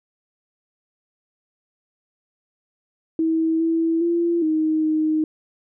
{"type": "tone with pitch steps", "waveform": "sine", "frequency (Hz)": [323.2, 328.1, 340.8, 313.4, 311.4], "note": ["E4", "E4", "F4", "D#4", "D#4"], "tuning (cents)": [-34, -8, -42, 13, 2], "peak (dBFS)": -17, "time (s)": [3.19, 5.24], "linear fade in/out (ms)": 2, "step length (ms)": 410, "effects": []}